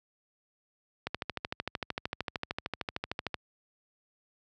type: click train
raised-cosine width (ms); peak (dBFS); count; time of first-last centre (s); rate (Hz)
0.3; -16; 31; 1.07-3.343; 13.2
effects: high-pass 60 Hz 12 dB/octave